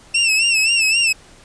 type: tone with vibrato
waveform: sawtooth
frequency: 2673 Hz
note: E7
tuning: 23 cents sharp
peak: -10 dBFS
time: 0.14-1.13 s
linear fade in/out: 10 ms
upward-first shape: sine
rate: 3.8 Hz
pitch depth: 80 cents each way
effects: pink hiss -46 dBFS RMS until 1.44 s + resampled to 22050 Hz